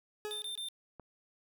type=tone with exponential decay; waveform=40% pulse; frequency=422.3 Hz; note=G#4; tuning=29 cents sharp; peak=-34 dBFS; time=0.25-0.59 s; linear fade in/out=0 ms; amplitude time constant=73 ms
type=tone bursts; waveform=square; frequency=3590 Hz; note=A7; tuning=34 cents sharp; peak=-38 dBFS; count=3; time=0.31-0.686 s; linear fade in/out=0 ms; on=110 ms; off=23 ms
type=click; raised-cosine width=1 ms; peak=-34 dBFS; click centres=0.997 s
effects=none